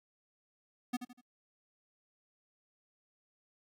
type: tone with echo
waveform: square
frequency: 246.9 Hz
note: B3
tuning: in tune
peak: -32 dBFS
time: 0.93-0.97 s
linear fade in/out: 10 ms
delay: 81 ms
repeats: 3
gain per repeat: -9 dB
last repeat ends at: 1.213 s
effects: AAC 48 kbps